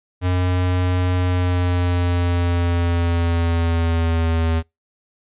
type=tone with pitch glide; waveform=square; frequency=90.6 to 81.65 Hz; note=F#2 to E2; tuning=-36 to -16 cents; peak=-17 dBFS; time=0.21-4.63 s; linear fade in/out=50 ms; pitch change=-180 cents; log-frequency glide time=1.18-4.47 s; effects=noise-tail reverb RT60 0.2 s tail -26 dB re dry + resampled to 8000 Hz